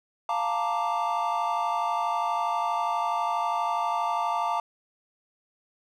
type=chord; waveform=triangle; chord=Bb major seventh; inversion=second; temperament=equal; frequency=698.5 / 880 / 932.3 / 1174.7 Hz; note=F5 / A5 / Bb5 / D6; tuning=0 / 0 / 0 / 0 cents; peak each=-28 dBFS; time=0.29-4.6 s; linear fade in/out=2 ms; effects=tanh soft clip ceiling -13 dBFS